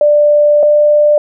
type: tone pair in turn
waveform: sine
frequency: 591 / 594.4 Hz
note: D5 / D5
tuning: +11 / +21 cents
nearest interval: unison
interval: 10 cents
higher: second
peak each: -5 dBFS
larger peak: neither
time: 0.01-0.63 / 0.63-1.18 s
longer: first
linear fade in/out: 2 ms
effects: none